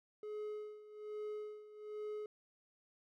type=tone with tremolo; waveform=triangle; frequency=423.2 Hz; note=G#4; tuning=33 cents sharp; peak=-38 dBFS; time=0.23-2.26 s; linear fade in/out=2 ms; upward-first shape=sine; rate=1.2 Hz; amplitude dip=80%; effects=none

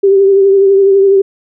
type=tone with vibrato; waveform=sine; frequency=392 Hz; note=G4; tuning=in tune; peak=-4 dBFS; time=0.03-1.22 s; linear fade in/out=10 ms; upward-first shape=triangle; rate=12 Hz; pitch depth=39 cents each way; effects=none

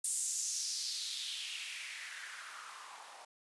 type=noise with band-pass filter sweep; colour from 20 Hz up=blue; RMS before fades=-41 dBFS; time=0.04-3.25 s; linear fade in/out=5 ms; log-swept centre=8700 to 780 Hz; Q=3.3; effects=resampled to 24000 Hz

